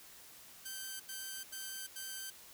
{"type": "tone bursts", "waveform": "5% pulse", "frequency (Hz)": 1554, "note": "G6", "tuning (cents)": -16, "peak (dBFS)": -31, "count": 4, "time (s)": [0.65, 2.305], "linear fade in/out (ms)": 10, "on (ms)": 350, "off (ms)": 85, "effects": ["white hiss -56 dBFS RMS until 2.53 s"]}